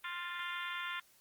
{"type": "harmonic tone with a mistuned harmonic", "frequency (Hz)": 349.2, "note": "F4", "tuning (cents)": 0, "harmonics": [3, 4, 5, 6, 7, 8, 9, 10], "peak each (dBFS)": [-44, -43, -45, -45, -49, -50, -51, -48], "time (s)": [0.04, 1], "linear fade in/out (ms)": 5, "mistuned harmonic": 5, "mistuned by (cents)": 21, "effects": ["white hiss -66 dBFS RMS until 1.2 s", "Opus 24 kbps"]}